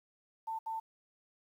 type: tone bursts at uneven times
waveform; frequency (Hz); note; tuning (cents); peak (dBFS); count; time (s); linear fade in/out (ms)
sine; 893; A5; +25; -35; 2; 0.47-0.59 / 0.66-0.8; 10
effects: 11-bit